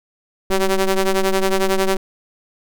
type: ring-modulated tone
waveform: sawtooth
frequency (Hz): 192.5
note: G3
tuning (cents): -31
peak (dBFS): -8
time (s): 0.5-1.97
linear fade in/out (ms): 5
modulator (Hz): 187
effects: none